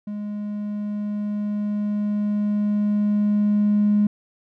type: tone with level ramp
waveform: triangle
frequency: 207.7 Hz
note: G#3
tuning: in tune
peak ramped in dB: -25 to -11 dBFS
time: 0.07-4.07 s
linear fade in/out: 5 ms
effects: tanh soft clip ceiling -12 dBFS